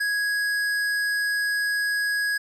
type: tone with tanh clipping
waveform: sine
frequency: 1661.2 Hz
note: G#6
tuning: in tune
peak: -24 dBFS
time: 0-2.38 s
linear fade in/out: 10 ms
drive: 15 dB
effects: none